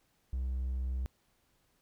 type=tone; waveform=triangle; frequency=64 Hz; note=C2; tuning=38 cents flat; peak=-29 dBFS; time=0.33-1.06 s; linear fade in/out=0 ms; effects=tanh soft clip ceiling -25 dBFS + pink hiss -73 dBFS RMS until 1.81 s